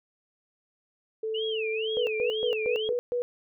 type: tone with pitch glide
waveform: sine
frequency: 440 to 435.2 Hz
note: A4 to A4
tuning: 0 to -19 cents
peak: -28 dBFS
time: 1.23-2.93 s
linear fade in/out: 5 ms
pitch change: -19 cents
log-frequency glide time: 1.87-2.08 s
type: tone with vibrato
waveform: sine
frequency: 2794 Hz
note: F7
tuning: in tune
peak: -32 dBFS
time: 1.34-2.89 s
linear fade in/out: 10 ms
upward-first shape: sine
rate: 2.1 Hz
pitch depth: 290 cents each way
type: tone bursts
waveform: sine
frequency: 487.2 Hz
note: B4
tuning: 24 cents flat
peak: -25 dBFS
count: 6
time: 1.97-3.22 s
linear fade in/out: 0 ms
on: 100 ms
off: 130 ms
effects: none